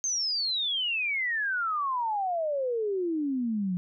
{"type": "exponential sweep", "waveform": "sine", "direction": "down", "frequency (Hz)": [6410, 174.61], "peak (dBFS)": -26, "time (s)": [0.04, 3.77], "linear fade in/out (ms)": 0, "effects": []}